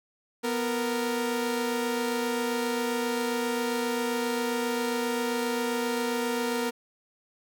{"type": "tone pair together", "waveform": "sawtooth", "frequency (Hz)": [245.7, 463.9], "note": ["B3", "A#4"], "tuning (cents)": [-9, -8], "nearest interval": "major seventh", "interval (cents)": 1101, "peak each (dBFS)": [-26, -25], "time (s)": [0.43, 6.71], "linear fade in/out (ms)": 20, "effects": []}